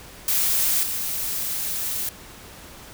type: noise with level steps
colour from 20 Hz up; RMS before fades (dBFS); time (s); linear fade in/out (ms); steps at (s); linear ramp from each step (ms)
blue; -21 / -27; 0.28-2.09; 2; 0.83; 2
effects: pink hiss -43 dBFS RMS until 2.93 s